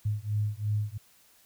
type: beating tone pair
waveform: sine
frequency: 103.83 / 106.73 Hz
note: G#2 / G#2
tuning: 0 / +48 cents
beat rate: 2.9 Hz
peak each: -30 dBFS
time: 0.05-0.98 s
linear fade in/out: 10 ms
effects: white hiss -61 dBFS RMS until 1.45 s